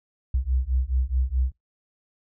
sine beating tone pair, 61.74 / 66.44 Hz, B1 / C2, 0 / +27 cents, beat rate 4.7 Hz, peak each -24 dBFS, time 0.34-1.52 s, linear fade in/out 5 ms, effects noise-tail reverb RT60 0.2 s tail -26 dB re dry

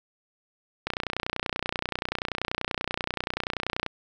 click train, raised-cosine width 0.3 ms, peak -11 dBFS, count 92, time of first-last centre 0.87-3.863 s, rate 30.4 Hz, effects none

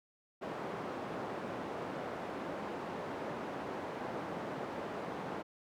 white band-pass noise, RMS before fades -41 dBFS, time 0.41-5.43 s, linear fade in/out 20 ms, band 160 to 790 Hz, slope 12 dB/octave, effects none

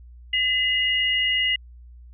sine tone pair together, 2023 / 2861 Hz, B6 / F7, +41 / +41 cents, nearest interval tritone, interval 600 cents, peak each -23 / -21 dBFS, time 0.33-1.56 s, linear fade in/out 5 ms, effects added 60 Hz sine -42 dBFS peak until 2.13 s

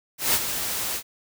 white noise with ADSR envelope, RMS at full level -19 dBFS, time 0.18-1.03 s, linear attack 160 ms, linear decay 44 ms, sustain -9 dB, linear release 75 ms, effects none

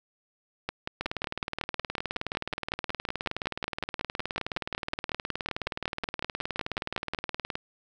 two click trains, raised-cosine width 0.3 ms, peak -15 / -14 dBFS, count 126 / 36, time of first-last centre 1.01-7.555 / 0.69-7.148 s, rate 19.1 / 5.42 Hz, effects none

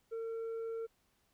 triangle tone with tanh clipping, 454.1 Hz, A#4, 45 cents flat, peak -38 dBFS, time 0.11-0.87 s, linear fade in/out 20 ms, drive 8 dB, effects pink hiss -75 dBFS RMS until 1.33 s

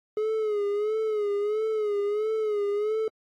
triangle tone with vibrato, 422.4 Hz, G#4, 29 cents sharp, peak -22 dBFS, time 0.17-3.08 s, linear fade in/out 2 ms, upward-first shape sine, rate 1.5 Hz, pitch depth 72 cents each way, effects AAC 48 kbps

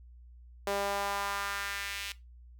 sawtooth tone with high-pass filter sweep, 200 Hz, G3, 35 cents sharp, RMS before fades -35 dBFS, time 0.67-2.12 s, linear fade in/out 2 ms, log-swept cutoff 510 to 2700 Hz, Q 1.8, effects noise-tail reverb RT60 0.2 s tail -17 dB re dry + added 60 Hz sine -50 dBFS peak until 2.59 s

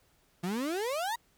35% pulse exponential sweep, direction up, 168.1 to 974 Hz, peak -29 dBFS, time 0.43-1.16 s, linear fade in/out 10 ms, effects pink hiss -68 dBFS RMS until 1.37 s

